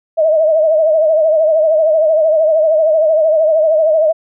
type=tone with vibrato; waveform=sine; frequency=630 Hz; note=D#5; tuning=21 cents sharp; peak=-8 dBFS; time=0.17-4.13 s; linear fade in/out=20 ms; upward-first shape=triangle; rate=13 Hz; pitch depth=89 cents each way; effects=none